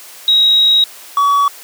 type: tone pair in turn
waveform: sine / triangle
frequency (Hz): 3812 / 1133.3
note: A#7 / C#6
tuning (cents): +38 / +38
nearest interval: octave + major sixth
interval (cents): 2100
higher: first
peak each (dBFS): -7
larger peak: neither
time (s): 0.28-0.84 / 1.17-1.48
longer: first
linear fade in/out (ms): 2
effects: white hiss -36 dBFS RMS until 1.63 s + high-pass 400 Hz 12 dB/octave